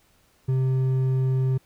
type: tone with hard clipping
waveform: sine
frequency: 130.81 Hz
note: C3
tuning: in tune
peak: -21 dBFS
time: 0.48-1.58 s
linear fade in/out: 10 ms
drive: 5 dB
effects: pink hiss -62 dBFS RMS until 1.65 s